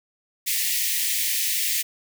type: high-pass noise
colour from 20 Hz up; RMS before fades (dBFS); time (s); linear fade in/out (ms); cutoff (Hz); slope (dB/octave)
white; -24; 0.46-1.83; 20; 1800; 96
effects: none